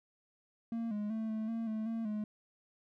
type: tone with pitch steps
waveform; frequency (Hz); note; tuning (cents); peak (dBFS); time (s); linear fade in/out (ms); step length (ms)
triangle; 229.8 / 208.5 / 221.4 / 218.5 / 227.8 / 218 / 227 / 211.7; A#3 / G#3 / A3 / A3 / A#3 / A3 / A#3 / G#3; -25 / +7 / +11 / -12 / -40 / -16 / -46 / +33; -32; 0.72-2.24; 2; 190
effects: none